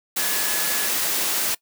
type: tone in noise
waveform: sine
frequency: 1700 Hz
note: G#6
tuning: 40 cents sharp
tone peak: -31 dBFS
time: 0.18-0.89 s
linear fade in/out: 10 ms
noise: white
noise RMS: -23 dBFS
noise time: 0.16-1.55 s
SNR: -11 dB
effects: noise-tail reverb RT60 0.1 s tail -22 dB re dry + high-pass 200 Hz 12 dB/octave